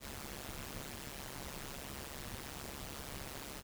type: noise with amplitude modulation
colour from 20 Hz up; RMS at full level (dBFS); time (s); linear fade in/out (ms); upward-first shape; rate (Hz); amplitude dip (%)
pink; -42; 0-3.63; 50; sine; 139; 95
effects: none